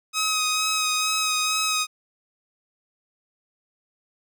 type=tone with vibrato; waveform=10% pulse; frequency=1265 Hz; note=D#6; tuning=28 cents sharp; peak=-13 dBFS; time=0.13-1.87 s; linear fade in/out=50 ms; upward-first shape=sine; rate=2.2 Hz; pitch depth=19 cents each way; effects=none